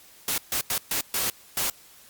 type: noise bursts at uneven times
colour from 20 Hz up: white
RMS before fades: -26 dBFS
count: 6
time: 0.28-0.38 / 0.52-0.61 / 0.7-0.78 / 0.91-1.01 / 1.14-1.3 / 1.57-1.7 s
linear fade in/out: 2 ms
effects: white hiss -52 dBFS RMS until 2.09 s + Opus 48 kbps